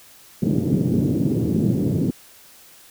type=band-pass noise; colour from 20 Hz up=pink; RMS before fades=-20 dBFS; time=0.42-2.11 s; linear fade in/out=10 ms; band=120 to 340 Hz; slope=24 dB/octave; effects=white hiss -48 dBFS RMS until 2.9 s